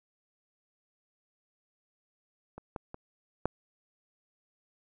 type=clicks; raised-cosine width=1 ms; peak=-29 / -22 / -27 / -13 dBFS; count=4; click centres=2.58 / 2.762 / 2.944 / 3.456 s; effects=none